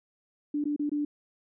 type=tone with dropouts; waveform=sine; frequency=293.7 Hz; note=D4; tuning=in tune; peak=-26 dBFS; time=0.54-1.05 s; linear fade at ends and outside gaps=5 ms; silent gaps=0.641-0.654 / 0.763-0.794 / 0.895-0.916 s; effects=none